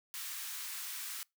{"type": "high-pass noise", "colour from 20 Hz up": "white", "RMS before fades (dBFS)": -42, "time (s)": [0.14, 1.23], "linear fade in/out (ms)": 0, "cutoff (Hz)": 1100, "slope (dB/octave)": 24, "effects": ["noise-tail reverb RT60 0.2 s tail -25 dB re dry"]}